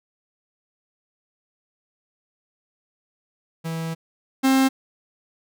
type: tone pair in turn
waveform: 45% pulse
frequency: 163.4 / 265.8 Hz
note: E3 / C4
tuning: -15 / +27 cents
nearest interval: minor sixth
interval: 842 cents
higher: second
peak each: -26 / -15 dBFS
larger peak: second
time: 3.64-3.95 / 4.43-4.69 s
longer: first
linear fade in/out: 20 ms
effects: none